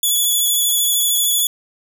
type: tone with vibrato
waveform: 5% pulse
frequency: 3416 Hz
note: G#7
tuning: 48 cents sharp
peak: -7 dBFS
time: 0.03-1.47 s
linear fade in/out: 2 ms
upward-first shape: sine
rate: 13 Hz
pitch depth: 24 cents each way
effects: none